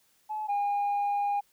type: tone pair in turn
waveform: sine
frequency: 857 / 812.8 Hz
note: A5 / G#5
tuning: -46 / -38 cents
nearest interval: minor second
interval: 92 cents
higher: first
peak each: -30 / -23 dBFS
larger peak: second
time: 0.29-0.48 / 0.48-1.41 s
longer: second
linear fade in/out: 20 ms
effects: tanh soft clip ceiling -24 dBFS + white hiss -67 dBFS RMS until 1.52 s